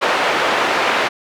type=band-pass noise; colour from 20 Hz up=pink; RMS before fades=-17 dBFS; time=0.01-1.09 s; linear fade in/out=20 ms; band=540 to 2500 Hz; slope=12 dB/octave; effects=none